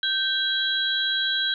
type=tone cluster; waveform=sine; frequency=1560 / 3269 / 3934 Hz; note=G6 / G#7 / B7; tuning=-9 / -28 / -7 cents; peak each=-26 dBFS; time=0.03-1.54 s; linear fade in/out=2 ms; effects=none